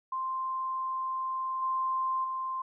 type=tone with level steps; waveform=sine; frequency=1046.5 Hz; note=C6; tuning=in tune; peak=-30 / -27 / -31 dBFS; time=0.12-2.62 s; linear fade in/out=5 ms; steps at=1.62 / 2.24 s; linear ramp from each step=5 ms; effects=none